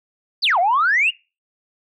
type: exponential two-way sweep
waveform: sine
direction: down then up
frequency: 5080 to 668 to 2946 Hz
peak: -13 dBFS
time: 0.42-1.11 s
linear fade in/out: 20 ms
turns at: 0.59 s
effects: noise-tail reverb RT60 0.3 s tail -24 dB re dry + tanh soft clip ceiling -9 dBFS